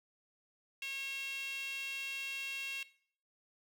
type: tone with high-pass filter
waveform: sawtooth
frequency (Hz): 545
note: C#5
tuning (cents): -29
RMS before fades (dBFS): -41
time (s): 0.82-2.83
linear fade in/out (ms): 2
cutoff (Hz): 2600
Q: 7.1
effects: noise-tail reverb RT60 0.5 s tail -17 dB re dry